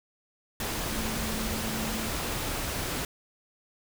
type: tone in noise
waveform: sine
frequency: 220 Hz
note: A3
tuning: in tune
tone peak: -35 dBFS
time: 0.92-2.09 s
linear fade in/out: 2 ms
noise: pink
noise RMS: -32 dBFS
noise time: 0.6-3.05 s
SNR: -6 dB
effects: none